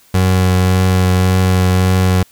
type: tone with vibrato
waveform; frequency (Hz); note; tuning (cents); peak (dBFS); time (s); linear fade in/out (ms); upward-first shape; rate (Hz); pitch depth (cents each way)
30% pulse; 92.5; F#2; 0; -7; 0.14-2.23; 5; triangle; 1.8; 15
effects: white hiss -49 dBFS RMS until 2.31 s